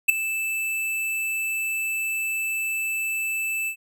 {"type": "tone with ADSR envelope", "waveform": "square", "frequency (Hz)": 2637, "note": "E7", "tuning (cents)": 0, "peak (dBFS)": -10, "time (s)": [0.08, 3.76], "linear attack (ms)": 15, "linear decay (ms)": 8, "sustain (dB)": -15, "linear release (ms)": 81, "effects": []}